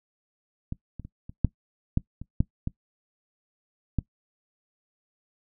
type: clicks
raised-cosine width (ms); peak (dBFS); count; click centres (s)
5; -19 / -24 / -28 / -27 / -7 / -10 / -25 / -9 / -16 / -12; 10; 0.724 / 0.997 / 1.05 / 1.295 / 1.447 / 1.974 / 2.216 / 2.405 / 2.674 / 3.987
effects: noise-tail reverb RT60 0.1 s tail -20 dB re dry